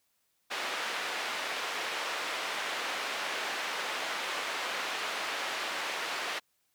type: band-pass noise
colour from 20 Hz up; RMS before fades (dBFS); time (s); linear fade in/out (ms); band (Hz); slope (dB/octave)
white; -35; 0.5-6.4; 20; 480 to 2700; 12
effects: white hiss -75 dBFS RMS until 6.74 s